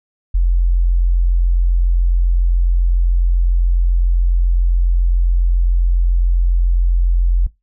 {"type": "tone", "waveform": "sine", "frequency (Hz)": 43.65, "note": "F1", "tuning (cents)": 0, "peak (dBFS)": -10, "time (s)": [0.34, 7.47], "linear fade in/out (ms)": 10, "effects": ["noise-tail reverb RT60 0.2 s tail -20 dB re dry"]}